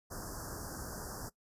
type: band-stop noise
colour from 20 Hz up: pink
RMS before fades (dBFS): -43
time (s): 0.1-1.3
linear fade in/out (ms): 20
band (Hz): 1700 to 4800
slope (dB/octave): 96
effects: noise-tail reverb RT60 0.1 s tail -19 dB re dry + resampled to 32000 Hz